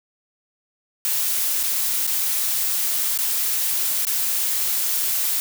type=noise with dropouts; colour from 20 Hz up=blue; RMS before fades=-22 dBFS; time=1.05-5.4 s; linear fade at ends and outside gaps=0 ms; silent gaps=1.631-1.636 / 2.068-2.075 / 3.176-3.188 / 4.051-4.069 s; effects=none